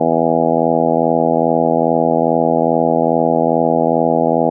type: harmonic tone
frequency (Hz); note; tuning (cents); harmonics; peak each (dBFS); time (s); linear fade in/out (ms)
82.41; E2; 0; 2 / 3 / 4 / 5 / 6 / 7 / 8 / 9 / 10; -23 / -19 / -21 / -24 / -18 / -21 / -18 / -21 / -21; 0-4.5; 10
effects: none